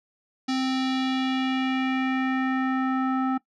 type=tone with low-pass filter sweep; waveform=square; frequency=261.6 Hz; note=C4; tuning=in tune; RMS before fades=-25 dBFS; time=0.48-3.38 s; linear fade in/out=10 ms; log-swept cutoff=4900 to 1200 Hz; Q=2.3; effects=noise-tail reverb RT60 0.1 s tail -20 dB re dry